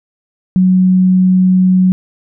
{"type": "tone", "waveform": "sine", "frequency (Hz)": 185, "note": "F#3", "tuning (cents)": 0, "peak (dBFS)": -6, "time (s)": [0.56, 1.92], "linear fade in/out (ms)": 0, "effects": []}